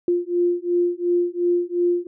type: beating tone pair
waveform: sine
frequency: 349.2 / 352 Hz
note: F4 / F4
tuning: 0 / +14 cents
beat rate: 2.8 Hz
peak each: -21 dBFS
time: 0.08-2.07 s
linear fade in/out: 2 ms
effects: none